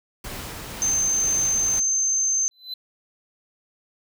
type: noise with tremolo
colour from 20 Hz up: pink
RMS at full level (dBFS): -34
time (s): 0.24-1.8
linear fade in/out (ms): 5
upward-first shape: sine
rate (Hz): 2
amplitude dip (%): 25
type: tone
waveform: sine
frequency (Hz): 6272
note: G8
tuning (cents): 0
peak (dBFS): -19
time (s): 0.82-2.48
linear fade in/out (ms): 0
type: tone with exponential growth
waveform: triangle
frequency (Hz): 4030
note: B7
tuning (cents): +34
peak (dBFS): -25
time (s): 2.51-2.74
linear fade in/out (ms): 5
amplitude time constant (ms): 49
effects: none